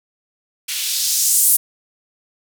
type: noise with band-pass filter sweep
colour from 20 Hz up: violet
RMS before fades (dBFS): -17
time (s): 0.68-1.57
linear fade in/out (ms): 10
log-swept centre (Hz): 2500 to 11000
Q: 1.5
effects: none